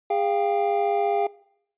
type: tone cluster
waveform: triangle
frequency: 408 / 697 / 792 Hz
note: G#4 / F5 / G5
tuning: -31 / -4 / +18 cents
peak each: -23 dBFS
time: 0.1-1.27 s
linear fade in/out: 5 ms
effects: noise-tail reverb RT60 0.7 s tail -22 dB re dry + resampled to 8000 Hz